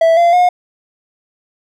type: tone with pitch steps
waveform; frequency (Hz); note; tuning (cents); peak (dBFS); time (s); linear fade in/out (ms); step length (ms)
triangle; 658 / 687.1 / 717.6; E5 / F5 / F5; -3 / -28 / +47; -5; 0.01-0.49; 5; 160
effects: none